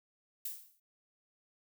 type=noise with exponential decay; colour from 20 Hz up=violet; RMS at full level=-36 dBFS; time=0.45-0.8 s; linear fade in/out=5 ms; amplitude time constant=74 ms; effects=none